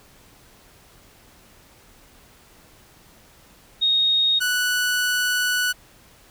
sine / sawtooth tone pair in turn, 3729 / 1479.9 Hz, A#7 / F#6, 0 / 0 cents, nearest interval octave + major third, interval 1600 cents, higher first, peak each -16 dBFS, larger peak neither, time 3.81-4.4 / 4.4-5.73 s, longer second, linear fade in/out 20 ms, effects pink hiss -52 dBFS RMS until 6.3 s

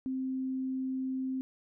sine tone, 261.6 Hz, C4, in tune, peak -31 dBFS, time 0.06-1.41 s, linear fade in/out 0 ms, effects none

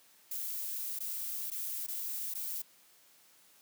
violet noise with dropouts, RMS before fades -38 dBFS, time 0.31-2.62 s, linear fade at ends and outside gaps 5 ms, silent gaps 0.99-1.003 / 1.503-1.515 / 1.866-1.882 / 2.34-2.35 s, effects white hiss -63 dBFS RMS until 3.61 s + high-pass 150 Hz 12 dB/octave

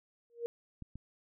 sine tone with exponential growth, 470 Hz, A#4, 14 cents sharp, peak -29 dBFS, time 0.3-0.46 s, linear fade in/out 0 ms, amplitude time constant 33 ms
clicks, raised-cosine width 5 ms, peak -32 dBFS, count 2, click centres 0.823 / 0.956 s
effects none

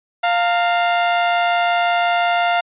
sawtooth tone pair together, 700 / 911.5 Hz, F5 / A#5, +4 / -39 cents, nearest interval perfect fourth, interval 457 cents, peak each -11 / -21 dBFS, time 0.23-2.61 s, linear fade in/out 10 ms, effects resampled to 8000 Hz

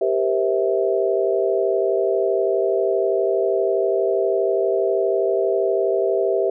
sine chord, C dominant seventh, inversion second, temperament just, 392.4 / 470.9 / 523.3 / 654.1 Hz, G4 / Bb4 / C5 / E5, +2 / +18 / 0 / -14 cents, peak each -20 / -24 / -25 / -22 dBFS, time 0.01-6.5 s, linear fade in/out 5 ms, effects none

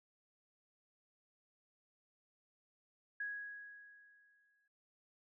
sine tone with exponential decay, 1661 Hz, G#6, in tune, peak -37 dBFS, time 3.2-4.68 s, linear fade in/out 5 ms, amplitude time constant 320 ms, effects noise-tail reverb RT60 0.3 s tail -19 dB re dry

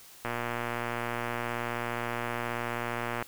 click train, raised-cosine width 0.5 ms, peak -17 dBFS, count 355, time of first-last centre 0.25-3.225 s, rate 119 Hz, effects white hiss -52 dBFS RMS until 3.27 s

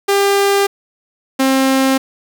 sawtooth tone pair in turn, 398.8 / 266.2 Hz, G4 / C4, +30 / +30 cents, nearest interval perfect fifth, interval 700 cents, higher first, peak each -7 dBFS, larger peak neither, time 0.08-0.67 / 1.39-1.98 s, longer neither, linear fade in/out 10 ms, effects 7-bit

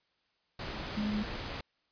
sine tone in noise, 210.2 Hz, G#3, 21 cents sharp, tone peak -30 dBFS, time 0.97-1.23 s, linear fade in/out 5 ms, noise pink, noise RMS -39 dBFS, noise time 0.59-1.61 s, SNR +6 dB, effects white hiss -75 dBFS RMS until 1.91 s + resampled to 11025 Hz

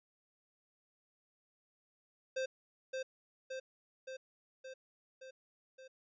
square tone with echo, 523.3 Hz, C5, in tune, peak -35 dBFS, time 2.36-2.46 s, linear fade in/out 10 ms, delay 570 ms, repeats 6, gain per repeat -3 dB, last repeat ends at 5.88 s, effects resampled to 16000 Hz

